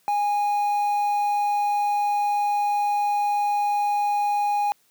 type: tone with quantisation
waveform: triangle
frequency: 823 Hz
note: G#5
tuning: 16 cents flat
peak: -18 dBFS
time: 0.08-4.72 s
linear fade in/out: 0 ms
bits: 7
effects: white hiss -63 dBFS RMS until 4.9 s + high-pass 100 Hz 12 dB/octave